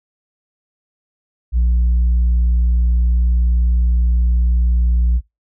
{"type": "tone", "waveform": "sine", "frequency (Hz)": 59.6, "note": "A#1", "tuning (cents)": 39, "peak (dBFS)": -9, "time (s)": [1.52, 5.21], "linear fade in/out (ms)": 50, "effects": ["noise-tail reverb RT60 0.2 s tail -23 dB re dry", "tanh soft clip ceiling -10 dBFS"]}